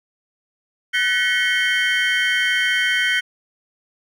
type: tone cluster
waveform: triangle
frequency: 1501 / 1747 / 1915 / 2180 / 3119 Hz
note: F#6 / A6 / A#6 / C#7 / G7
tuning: +24 / -13 / +46 / -29 / -9 cents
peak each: -20 / -28 / -20 / -21 / -22 dBFS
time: 0.93-3.21 s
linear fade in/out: 20 ms
effects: none